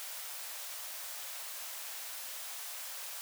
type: high-pass noise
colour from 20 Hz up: white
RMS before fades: -43 dBFS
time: 0-3.21 s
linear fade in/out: 0 ms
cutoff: 520 Hz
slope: 48 dB/octave
effects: none